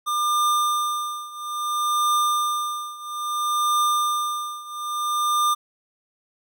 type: tone with tremolo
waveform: square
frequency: 1200 Hz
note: D6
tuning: 37 cents sharp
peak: -18 dBFS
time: 0.06-5.55 s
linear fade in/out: 20 ms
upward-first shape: triangle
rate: 0.6 Hz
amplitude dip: 90%
effects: none